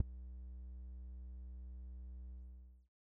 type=tone with ADSR envelope; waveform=triangle; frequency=62.1 Hz; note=B1; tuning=10 cents sharp; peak=-21 dBFS; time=0-2.89 s; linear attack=4 ms; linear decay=10 ms; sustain=-24 dB; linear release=570 ms; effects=none